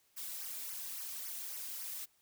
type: noise with flanger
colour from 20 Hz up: blue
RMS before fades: -43 dBFS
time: 0.16-2.06 s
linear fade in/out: 20 ms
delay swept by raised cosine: 0.25 to 2.35 ms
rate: 3.6 Hz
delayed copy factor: -0.9
effects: white hiss -72 dBFS RMS until 2.21 s